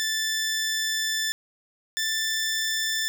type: tone pair in turn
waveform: 15% pulse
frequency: 1760 / 1767.7 Hz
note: A6 / A6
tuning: 0 / +8 cents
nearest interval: unison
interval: 8 cents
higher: second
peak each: -18 dBFS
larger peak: neither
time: 0-1.32 / 1.97-3.08 s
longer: first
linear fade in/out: 0 ms
effects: none

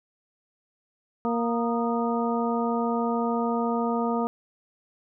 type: harmonic tone with a mistuned harmonic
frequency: 233.5 Hz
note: A#3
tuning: 3 cents sharp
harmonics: 1 / 2 / 3 / 4 / 5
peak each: -26 / -29 / -31 / -32 / -33 dBFS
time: 1.25-4.27 s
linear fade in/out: 0 ms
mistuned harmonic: 5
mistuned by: +92 cents
effects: none

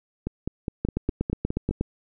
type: two click trains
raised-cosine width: 3 ms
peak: -11 / -14 dBFS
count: 9 / 8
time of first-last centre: 0.85-1.81 / 0.27-1.71 s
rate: 8.33 / 4.86 Hz
effects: none

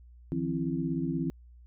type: tone cluster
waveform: sine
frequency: 155.5 / 172.2 / 264.6 / 333 Hz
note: D#3 / F3 / C4 / E4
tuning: -1 / -24 / +20 / +18 cents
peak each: -34 / -34 / -32 / -35 dBFS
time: 0.32-1.3 s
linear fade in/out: 0 ms
effects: added 60 Hz sine -50 dBFS peak until 1.66 s

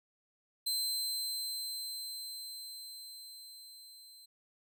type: tone with level ramp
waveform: sawtooth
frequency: 4100 Hz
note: C8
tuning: 36 cents flat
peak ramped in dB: -28 to -51 dBFS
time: 0.66-4.26 s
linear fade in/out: 10 ms
effects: none

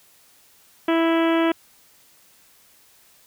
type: harmonic tone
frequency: 329.6 Hz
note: E4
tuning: in tune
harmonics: 1 / 2 / 3 / 4 / 5 / 6 / 7 / 8 / 9 / 10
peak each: -18 / -24 / -28 / -30 / -32 / -34 / -35 / -36 / -37 / -38 dBFS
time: 0.88-1.52 s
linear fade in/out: 5 ms
effects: white hiss -55 dBFS RMS until 3.26 s

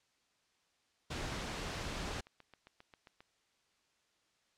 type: noise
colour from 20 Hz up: pink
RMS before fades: -40 dBFS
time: 1.1-2.21 s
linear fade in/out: 10 ms
type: click train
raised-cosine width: 0.3 ms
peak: -39 dBFS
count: 16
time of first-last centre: 1.2-3.205 s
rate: 7.48 Hz
effects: white hiss -75 dBFS RMS until 4.57 s + low-pass 6000 Hz 12 dB/octave

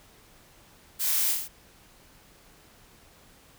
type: noise with echo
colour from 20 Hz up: blue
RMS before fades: -29 dBFS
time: 0.99-1.33 s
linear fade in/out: 20 ms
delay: 26 ms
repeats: 6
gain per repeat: -2 dB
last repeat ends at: 1.486 s
effects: pink hiss -56 dBFS RMS until 3.58 s

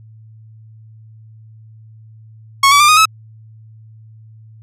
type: tone with pitch steps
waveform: sawtooth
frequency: 1100 / 1145.4 / 1192.6 / 1241.9 / 1293.1 Hz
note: C#6 / D6 / D6 / D#6 / E6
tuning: -14 / -44 / +26 / -4 / -34 cents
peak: -3 dBFS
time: 2.63-3.055 s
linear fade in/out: 5 ms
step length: 85 ms
effects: added 110 Hz sine -38 dBFS peak until 4.62 s + low-pass 11000 Hz 12 dB/octave

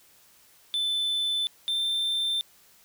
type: tone pair in turn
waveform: triangle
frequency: 3520 / 3569 Hz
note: A7 / A7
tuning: 0 / +24 cents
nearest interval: unison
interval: 24 cents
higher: second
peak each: -23 dBFS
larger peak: neither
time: 0.74-1.47 / 1.68-2.41 s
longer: neither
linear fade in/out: 0 ms
effects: white hiss -58 dBFS RMS until 2.84 s

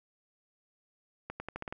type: accelerating click train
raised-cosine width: 0.5 ms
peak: -23 dBFS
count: 7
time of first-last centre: 1.3-1.725 s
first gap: 100 ms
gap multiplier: 0.86
effects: none

